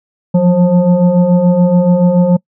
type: tone with frequency modulation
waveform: sine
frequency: 180 Hz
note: F#3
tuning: 47 cents flat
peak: -6 dBFS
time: 0.34-2.37 s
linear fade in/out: 10 ms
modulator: 353 Hz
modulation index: 0.98
effects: noise-tail reverb RT60 0.1 s tail -26 dB re dry